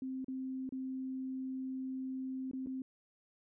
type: tone with dropouts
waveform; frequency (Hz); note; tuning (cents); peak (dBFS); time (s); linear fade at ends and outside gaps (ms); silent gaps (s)
sine; 261.6; C4; 0; -37; 0.02-2.82; 2; 0.245-0.282 / 0.692-0.723 / 2.513-2.533 / 2.662-2.67
effects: none